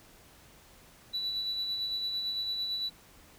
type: tone with tremolo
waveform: sine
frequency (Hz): 3951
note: B7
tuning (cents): 0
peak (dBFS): -28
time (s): 1.13-2.9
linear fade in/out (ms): 20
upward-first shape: sine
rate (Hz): 8.9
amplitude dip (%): 40
effects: tanh soft clip ceiling -27 dBFS + pink hiss -57 dBFS RMS until 3.38 s